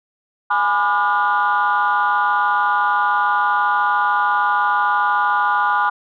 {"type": "chord", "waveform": "sine", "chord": "G# diminished seventh", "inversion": "none", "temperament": "just", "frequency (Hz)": [830.6, 996.7, 1196.1, 1435.3], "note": ["G#5", "B5", "D6", "F6"], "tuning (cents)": [0, 16, 31, 47], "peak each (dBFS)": -19, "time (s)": [0.5, 5.9], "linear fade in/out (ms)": 10, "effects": ["tanh soft clip ceiling -8 dBFS"]}